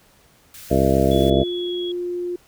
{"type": "band-stop noise", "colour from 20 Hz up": "white", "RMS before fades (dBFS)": -40, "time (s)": [0.54, 1.3], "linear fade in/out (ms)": 2, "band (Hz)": [180, 1300], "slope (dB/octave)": 48}
{"type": "harmonic tone", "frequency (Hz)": 67, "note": "C2", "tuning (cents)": 42, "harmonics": [1, 2, 3, 4, 5, 6, 7, 9, 10], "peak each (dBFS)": [-23, -23, -23, -23, -23, -23, -23, -23, -23], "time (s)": [0.7, 1.44], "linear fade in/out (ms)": 20}
{"type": "tone with pitch glide", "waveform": "sine", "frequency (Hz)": [3406, 3328], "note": ["G#7", "G#7"], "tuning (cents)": [43, 3], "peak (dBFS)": -30, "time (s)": [1.11, 1.92], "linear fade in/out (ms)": 5, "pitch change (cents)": -40, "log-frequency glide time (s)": [1.36, 1.74]}
{"type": "tone", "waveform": "sine", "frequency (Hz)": 353.4, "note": "F4", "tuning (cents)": 21, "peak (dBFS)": -23, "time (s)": [1.14, 2.36], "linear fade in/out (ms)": 5}
{"effects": ["pink hiss -55 dBFS RMS until 2.47 s"]}